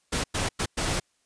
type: noise bursts at uneven times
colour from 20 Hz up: pink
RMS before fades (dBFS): -27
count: 4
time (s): 0.12-0.24 / 0.34-0.49 / 0.59-0.66 / 0.77-1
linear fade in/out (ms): 10
effects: white hiss -70 dBFS RMS until 1.25 s + resampled to 22050 Hz